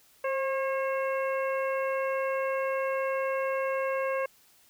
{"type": "harmonic tone with a mistuned harmonic", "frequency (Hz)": 541, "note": "C#5", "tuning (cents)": -42, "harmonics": [1, 2, 3, 4, 5], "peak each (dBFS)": [-28, -34, -38, -40, -42], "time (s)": [0.24, 4.26], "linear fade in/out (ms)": 5, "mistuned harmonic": 1, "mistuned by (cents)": -28, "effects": ["white hiss -61 dBFS RMS until 4.69 s"]}